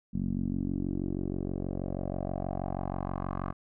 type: tone with low-pass filter sweep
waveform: 10% pulse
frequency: 46.25 Hz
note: F#1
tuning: in tune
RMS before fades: -33 dBFS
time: 0.13-3.53 s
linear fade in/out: 20 ms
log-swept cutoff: 210 to 1200 Hz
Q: 3.1
effects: none